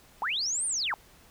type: linear two-way sweep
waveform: sine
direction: up then down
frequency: 740 to 9250 to 740 Hz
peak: -27 dBFS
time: 0.22-0.94 s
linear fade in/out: 0 ms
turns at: 0.66 s
effects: pink hiss -57 dBFS RMS until 1.3 s